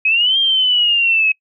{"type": "linear two-way sweep", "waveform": "sine", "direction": "up then down", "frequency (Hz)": [2514, 3214, 2549], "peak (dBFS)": -11, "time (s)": [0.05, 1.32], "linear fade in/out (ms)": 5, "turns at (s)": 0.38, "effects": ["noise-tail reverb RT60 0.1 s tail -25 dB re dry"]}